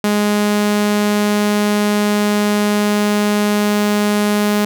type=tone; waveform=sawtooth; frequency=207.7 Hz; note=G#3; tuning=in tune; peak=-9 dBFS; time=0.04-4.65 s; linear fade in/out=2 ms; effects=none